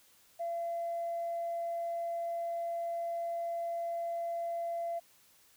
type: tone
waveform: sine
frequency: 680 Hz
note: F5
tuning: 46 cents flat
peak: -32 dBFS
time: 0.39-5 s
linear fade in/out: 20 ms
effects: tanh soft clip ceiling -29 dBFS + white hiss -64 dBFS RMS until 5.56 s